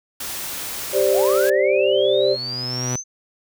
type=noise; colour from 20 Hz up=white; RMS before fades=-29 dBFS; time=0.2-1.5 s; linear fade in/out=5 ms
type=chord; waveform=sine; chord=G suspended fourth; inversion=none; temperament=just; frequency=392 / 522.7 / 588 Hz; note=G4 / C5 / D5; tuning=0 / -2 / +2 cents; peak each=-19 dBFS; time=0.92-2.37 s; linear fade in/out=50 ms
type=linear sweep; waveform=sine; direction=up; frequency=459.4 to 6270 Hz; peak=-25 dBFS; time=1.08-3.04 s; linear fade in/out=50 ms
type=tone with exponential growth; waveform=sawtooth; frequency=125.4 Hz; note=B2; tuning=27 cents sharp; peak=-18 dBFS; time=1.3-2.96 s; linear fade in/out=2 ms; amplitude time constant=360 ms
effects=none